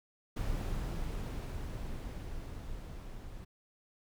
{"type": "noise with level ramp", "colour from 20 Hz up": "brown", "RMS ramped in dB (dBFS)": [-34, -46], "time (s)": [0.36, 3.45], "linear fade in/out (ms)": 10, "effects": []}